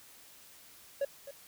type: tone with echo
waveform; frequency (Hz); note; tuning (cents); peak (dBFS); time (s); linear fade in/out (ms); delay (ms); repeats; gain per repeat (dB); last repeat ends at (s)
triangle; 558; C#5; +11; -26; 1.01-1.05; 5; 260; 1; -14; 1.31
effects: white hiss -56 dBFS RMS until 1.47 s